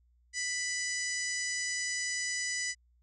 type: harmonic tone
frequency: 991 Hz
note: B5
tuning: 6 cents sharp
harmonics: 2 / 3 / 4 / 5 / 6 / 7 / 8 / 9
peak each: -35 / -48 / -49 / -39 / -39 / -40 / -43 / -48 dBFS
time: 0.33-2.75 s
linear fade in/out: 50 ms
effects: added 60 Hz sine -64 dBFS peak until 3.02 s